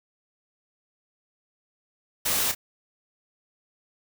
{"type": "noise with echo", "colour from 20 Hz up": "white", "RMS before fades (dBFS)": -25, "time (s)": [2.25, 2.52], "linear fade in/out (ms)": 10, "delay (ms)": 30, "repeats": 1, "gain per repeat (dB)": -10, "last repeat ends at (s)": 2.55, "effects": []}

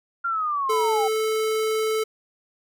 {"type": "linear sweep", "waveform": "sine", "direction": "down", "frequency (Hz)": [1396.9, 765], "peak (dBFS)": -22, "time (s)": [0.24, 1.08], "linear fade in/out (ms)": 10}
{"type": "tone", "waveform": "square", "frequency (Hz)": 437.3, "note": "A4", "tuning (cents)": -11, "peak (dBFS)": -22, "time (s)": [0.69, 2.04], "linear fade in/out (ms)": 10}
{"effects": []}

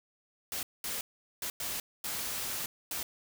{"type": "noise bursts at uneven times", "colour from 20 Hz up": "white", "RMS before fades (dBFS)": -36, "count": 6, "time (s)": [[0.52, 0.63], [0.84, 1.01], [1.42, 1.5], [1.6, 1.8], [2.04, 2.66], [2.91, 3.03]], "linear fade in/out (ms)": 2, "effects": []}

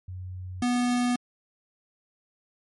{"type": "tone pair in turn", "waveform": ["sine", "square"], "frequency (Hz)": [91.8, 245.1], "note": ["F#2", "B3"], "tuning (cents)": [-13, -13], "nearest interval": "octave + perfect fourth", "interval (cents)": 1700, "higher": "second", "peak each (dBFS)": [-34, -23], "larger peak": "second", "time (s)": [[0.08, 0.62], [0.62, 1.16]], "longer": "neither", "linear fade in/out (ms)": 5, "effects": ["MP3 48 kbps"]}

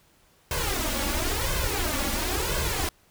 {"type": "noise with flanger", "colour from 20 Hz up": "pink", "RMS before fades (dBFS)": -27, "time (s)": [0.51, 2.89], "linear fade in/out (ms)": 2, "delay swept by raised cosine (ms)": [1.9, 3.6], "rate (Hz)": 0.97, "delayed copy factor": 0.8, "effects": ["pink hiss -61 dBFS RMS until 3.1 s"]}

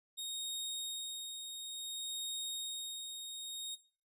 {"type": "tone with tremolo", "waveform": "sawtooth", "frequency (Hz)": 3729, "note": "A#7", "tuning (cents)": 0, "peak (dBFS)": -34, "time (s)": [0.17, 3.76], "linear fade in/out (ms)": 20, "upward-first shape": "sine", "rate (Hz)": 0.57, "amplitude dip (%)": 45, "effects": ["noise-tail reverb RT60 0.4 s tail -18 dB re dry", "resampled to 32000 Hz"]}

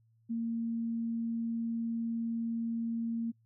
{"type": "tone", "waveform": "sine", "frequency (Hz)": 229.9, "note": "A#3", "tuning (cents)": -24, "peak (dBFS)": -31, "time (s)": [0.29, 3.32], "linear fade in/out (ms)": 20, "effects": ["noise-tail reverb RT60 0.1 s tail -26 dB re dry", "added 113 Hz sine -65 dBFS peak until 3.45 s"]}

